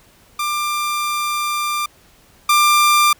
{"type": "tone pair in turn", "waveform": "sawtooth", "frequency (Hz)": [1190, 1190], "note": ["D6", "D6"], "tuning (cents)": [22, 22], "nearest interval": "unison", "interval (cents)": 0, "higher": "neither", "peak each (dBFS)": [-15, -7], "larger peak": "second", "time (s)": [[0.39, 1.86], [2.49, 3.13]], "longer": "first", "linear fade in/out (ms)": 5, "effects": ["pink hiss -51 dBFS RMS until 3.19 s"]}